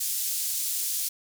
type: band-pass noise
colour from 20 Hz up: white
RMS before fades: -29 dBFS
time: 0-1.09 s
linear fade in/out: 10 ms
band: 5300 to 16000 Hz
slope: 12 dB/octave
effects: none